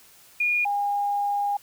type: tone pair in turn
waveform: sine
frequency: 2435 / 812.6 Hz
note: D#7 / G#5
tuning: -38 / -38 cents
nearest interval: octave + perfect fifth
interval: 1900 cents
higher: first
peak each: -20 / -22 dBFS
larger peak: first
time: 0.4-0.65 / 0.65-1.57 s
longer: second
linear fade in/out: 5 ms
effects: white hiss -53 dBFS RMS until 1.62 s